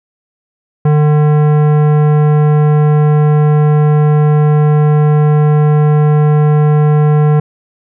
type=tone with tanh clipping; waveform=sine; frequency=150 Hz; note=D3; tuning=37 cents sharp; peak=-8 dBFS; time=0.85-7.4 s; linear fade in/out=5 ms; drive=16 dB; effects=none